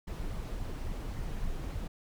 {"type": "noise with flanger", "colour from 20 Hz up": "brown", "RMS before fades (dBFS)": -36, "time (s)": [0.07, 1.88], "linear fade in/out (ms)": 10, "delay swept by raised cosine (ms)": [0.93, 6.73], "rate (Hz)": 3.6, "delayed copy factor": 0.5, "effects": []}